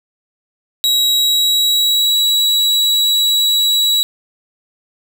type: tone with pitch glide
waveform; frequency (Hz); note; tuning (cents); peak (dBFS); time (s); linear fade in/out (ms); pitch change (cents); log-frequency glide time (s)
40% pulse; 3857 to 3897; B7 to B7; -42 to -24; -10; 0.84-4.03; 0; +18; 1.15-2.18
effects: none